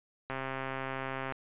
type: click train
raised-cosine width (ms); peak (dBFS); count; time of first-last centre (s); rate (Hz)
0.5; -21; 137; 0.3-1.323; 133
effects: resampled to 8000 Hz